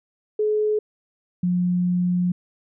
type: tone pair in turn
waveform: sine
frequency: 425.5 / 178.55 Hz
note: G#4 / F3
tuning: +42 / +39 cents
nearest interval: octave + minor third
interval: 1503 cents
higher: first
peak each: -18 dBFS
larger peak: neither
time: 0.39-0.79 / 1.43-2.32 s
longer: second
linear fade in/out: 5 ms
effects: none